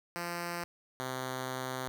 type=tone pair in turn; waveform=5% pulse; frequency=172.8 / 129.45 Hz; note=F3 / C3; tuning=-18 / -18 cents; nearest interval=perfect fourth; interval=500 cents; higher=first; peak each=-24 dBFS; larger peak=neither; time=0.16-0.64 / 1-1.88 s; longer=second; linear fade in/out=0 ms; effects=none